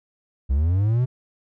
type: linear sweep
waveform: triangle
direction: up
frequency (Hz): 62.1 to 129.7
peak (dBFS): -15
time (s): 0.49-1.06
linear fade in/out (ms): 20
effects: none